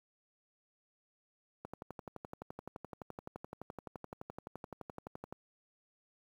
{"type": "click train", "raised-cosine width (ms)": 1, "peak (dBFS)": -29, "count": 44, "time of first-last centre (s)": [1.65, 5.325], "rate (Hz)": 11.7, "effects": ["high-pass 80 Hz 12 dB/octave", "10-bit"]}